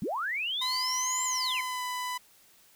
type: linear two-way sweep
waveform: sine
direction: up then down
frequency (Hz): 140 to 7459 to 1992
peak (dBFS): -29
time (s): 0.02-1.61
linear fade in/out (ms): 2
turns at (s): 1.24
type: tone with pitch glide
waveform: sawtooth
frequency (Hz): 1017 to 997.8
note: C6 to B5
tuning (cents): -50 to +17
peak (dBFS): -28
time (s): 0.61-2.18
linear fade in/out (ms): 10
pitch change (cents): -33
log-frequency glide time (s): 1.61-1.83
effects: white hiss -60 dBFS RMS until 2.75 s